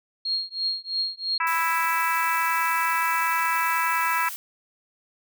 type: tone with tremolo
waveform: sine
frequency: 4259 Hz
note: C8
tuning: 30 cents sharp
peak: -21 dBFS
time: 0.25-1.38 s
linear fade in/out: 5 ms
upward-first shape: triangle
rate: 3 Hz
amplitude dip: 100%
type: harmonic tone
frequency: 329.6 Hz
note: E4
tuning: in tune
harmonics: 3 / 4 / 5 / 6 / 7 / 8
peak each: -25 / -27 / -29 / -31 / -32 / -33 dBFS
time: 1.4-4.29 s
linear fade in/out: 5 ms
type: noise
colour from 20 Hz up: blue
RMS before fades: -35 dBFS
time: 1.47-4.36 s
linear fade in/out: 0 ms
effects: none